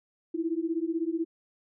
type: beating tone pair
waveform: sine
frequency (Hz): 321.5 / 337.5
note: E4 / E4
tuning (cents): -43 / +41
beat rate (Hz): 16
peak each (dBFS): -30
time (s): 0.34-1.25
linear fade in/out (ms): 10
effects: none